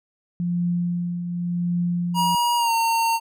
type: tone with tremolo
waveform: sine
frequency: 174.61 Hz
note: F3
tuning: in tune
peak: -19 dBFS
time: 0.4-2.35 s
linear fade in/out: 0 ms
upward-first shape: triangle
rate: 0.89 Hz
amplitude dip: 55%
type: tone with pitch glide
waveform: square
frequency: 955 to 914 Hz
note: A#5 to A#5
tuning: +42 to -34 cents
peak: -19 dBFS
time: 2.14-3.2 s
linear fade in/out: 50 ms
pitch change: -76 cents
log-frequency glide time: 2.57-2.73 s
effects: none